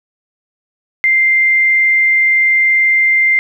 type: tone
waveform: sine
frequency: 2093 Hz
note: C7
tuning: in tune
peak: -8 dBFS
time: 1.04-3.39 s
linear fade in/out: 0 ms
effects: 8-bit